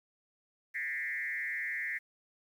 sine tone with frequency modulation, 1943 Hz, B6, 29 cents flat, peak -33 dBFS, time 0.74-1.99 s, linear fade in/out 20 ms, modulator 150 Hz, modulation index 1.5, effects 10-bit

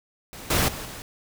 pink noise with level steps, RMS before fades -40 / -22 / -35 / -38 dBFS, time 0.33-1.02 s, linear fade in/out 0 ms, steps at 0.5 / 0.68 / 0.85 s, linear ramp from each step 5 ms, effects none

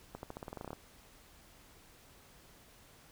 accelerating click train, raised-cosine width 1 ms, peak -28 dBFS, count 13, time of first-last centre 0.15-0.731 s, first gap 81 ms, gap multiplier 0.9, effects pink hiss -60 dBFS RMS until 3.11 s

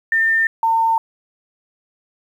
sine tone pair in turn, 1804 / 905.1 Hz, A6 / A5, +43 / +49 cents, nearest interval octave, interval 1194 cents, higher first, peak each -13 dBFS, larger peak neither, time 0.12-0.47 / 0.63-0.98 s, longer neither, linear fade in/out 2 ms, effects 8-bit

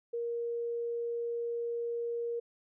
sine tone, 470 Hz, A#4, 14 cents sharp, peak -32 dBFS, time 0.13-2.4 s, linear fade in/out 10 ms, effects none

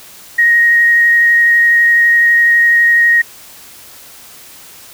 sine tone with vibrato, 1876 Hz, A#6, 11 cents sharp, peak -6 dBFS, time 0.38-3.22 s, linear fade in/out 10 ms, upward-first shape triangle, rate 12 Hz, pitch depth 12 cents each way, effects white hiss -37 dBFS RMS until 4.93 s

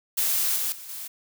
blue noise with level steps, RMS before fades -24 / -27 / -41 / -36 dBFS, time 0.17-1.08 s, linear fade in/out 10 ms, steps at 0.56 / 0.72 / 0.89 s, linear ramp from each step 2 ms, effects none

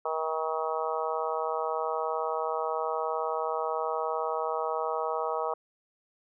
harmonic tone, 159 Hz, D#3, 38 cents sharp, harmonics 3 / 4 / 5 / 6 / 7 / 8, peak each -33 / -34 / -35 / -36 / -36 / -37 dBFS, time 0.05-5.54 s, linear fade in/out 5 ms, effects none

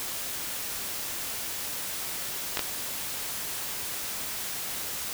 clicks, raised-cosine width 0.2 ms, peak -9 dBFS, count 2, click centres 2.572 / 2.593 s, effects white hiss -34 dBFS RMS until 5.13 s

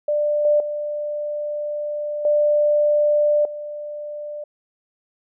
sine tone with level steps, 593 Hz, D5, 17 cents sharp, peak -17 / -13 / -23 / -14 / -28 dBFS, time 0.08-4.44 s, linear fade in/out 5 ms, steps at 0.45 / 0.6 / 2.25 / 3.45 s, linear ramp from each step 2 ms, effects none

